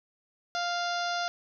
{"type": "harmonic tone", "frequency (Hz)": 698.5, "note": "F5", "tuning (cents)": 0, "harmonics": [1, 2, 3, 4, 5, 6, 7, 8, 9], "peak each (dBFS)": [-31, -33, -45, -44, -40, -42, -40, -45, -48], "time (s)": [0.55, 1.28], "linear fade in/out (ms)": 0, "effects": []}